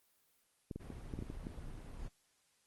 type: clicks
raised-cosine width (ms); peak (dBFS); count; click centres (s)
3; -29; 8; 0.712 / 0.76 / 0.903 / 1.138 / 1.19 / 1.224 / 1.301 / 1.469
type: noise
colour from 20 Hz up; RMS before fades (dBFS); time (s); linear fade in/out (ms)
brown; -47; 0.79-2.09; 20
effects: white hiss -74 dBFS RMS until 2.66 s + Opus 24 kbps